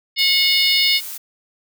harmonic tone, 727 Hz, F#5, 31 cents flat, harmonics 3 / 4 / 5 / 6 / 7, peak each -20 / -20 / -20 / -20 / -20 dBFS, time 0.16-1.01 s, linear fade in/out 50 ms
blue noise, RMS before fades -31 dBFS, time 0.18-1.18 s, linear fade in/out 10 ms
effects none

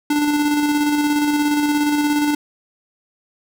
square tone with tremolo, 294.7 Hz, D4, 6 cents sharp, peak -15 dBFS, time 0.1-2.35 s, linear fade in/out 5 ms, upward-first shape square, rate 17 Hz, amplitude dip 30%, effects none

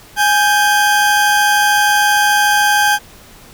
40% pulse tone pair together, 830 / 1566.8 Hz, G#5 / G6, -1 / -1 cents, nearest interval major seventh, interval 1100 cents, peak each -12 dBFS, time 0.16-2.99 s, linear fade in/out 50 ms, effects pink hiss -41 dBFS RMS until 3.53 s

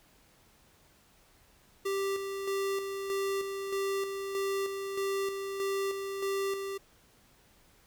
square tone with tremolo, 392.3 Hz, G4, 1 cent sharp, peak -30 dBFS, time 1.85-6.78 s, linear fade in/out 10 ms, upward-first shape square, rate 1.6 Hz, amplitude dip 45%, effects pink hiss -63 dBFS RMS until 7.86 s

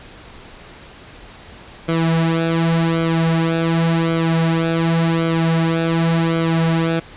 sawtooth tone with flanger, 164.81 Hz, E3, in tune, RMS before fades -17 dBFS, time 1.88-7 s, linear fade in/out 10 ms, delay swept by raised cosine 1.1 to 5.1 ms, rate 0.89 Hz, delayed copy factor -0.7, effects pink hiss -40 dBFS RMS until 7.16 s + resampled to 8000 Hz

